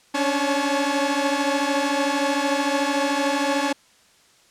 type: tone cluster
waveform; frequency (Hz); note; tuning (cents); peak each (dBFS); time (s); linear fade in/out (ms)
sawtooth; 277 / 290.4 / 550 / 857; C#4 / D4 / C#5 / A5; -1 / -19 / -14 / -46; -22; 0.14-3.73; 10
effects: white hiss -56 dBFS RMS until 4.5 s + low-pass 8000 Hz 12 dB/octave